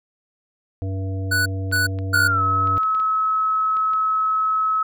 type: harmonic tone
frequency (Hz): 95.7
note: G2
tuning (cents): -41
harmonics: 1 / 3 / 5 / 7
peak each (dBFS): -23 / -33 / -37 / -40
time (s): 0.82-2.78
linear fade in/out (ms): 0
type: tone bursts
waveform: square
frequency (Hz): 1480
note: F#6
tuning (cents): 0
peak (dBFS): -18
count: 3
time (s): 1.31-2.28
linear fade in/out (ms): 10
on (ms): 150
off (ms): 260
type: clicks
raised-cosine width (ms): 0.3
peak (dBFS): -25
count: 11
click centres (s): 1.715 / 1.761 / 1.988 / 2.16 / 2.673 / 2.771 / 2.833 / 2.949 / 3 / 3.769 / 3.935
type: tone with pitch glide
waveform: sine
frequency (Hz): 1414 to 1289.2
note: F6 to E6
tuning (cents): +21 to -39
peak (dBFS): -17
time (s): 2.13-4.83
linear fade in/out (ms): 5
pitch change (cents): -160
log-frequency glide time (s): 2.29-2.42
effects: none